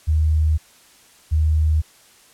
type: tone pair in turn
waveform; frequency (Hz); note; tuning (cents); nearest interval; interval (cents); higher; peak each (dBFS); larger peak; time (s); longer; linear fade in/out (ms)
sine; 77.78 / 77.78; D#2 / D#2; 0 / 0; unison; 0; neither; -14; neither; 0.07-0.58 / 1.31-1.82; neither; 20
effects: white hiss -51 dBFS RMS until 2.33 s + low-pass 11000 Hz 12 dB/octave